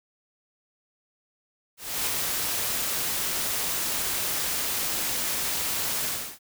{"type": "noise with ADSR envelope", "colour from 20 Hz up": "white", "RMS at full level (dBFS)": -26, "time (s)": [1.77, 6.39], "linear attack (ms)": 300, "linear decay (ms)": 5, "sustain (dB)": -2, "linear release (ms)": 330, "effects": []}